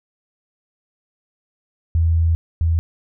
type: tone pair in turn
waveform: sine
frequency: 82.41 / 82.41 Hz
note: E2 / E2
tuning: 0 / 0 cents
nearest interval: unison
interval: 0 cents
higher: neither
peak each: -13 / -14 dBFS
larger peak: first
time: 1.95-2.35 / 2.61-2.79 s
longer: first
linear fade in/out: 0 ms
effects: none